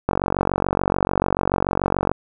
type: click train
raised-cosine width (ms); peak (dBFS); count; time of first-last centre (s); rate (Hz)
1; -4; 96; 0.09-2.116; 46.9
effects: none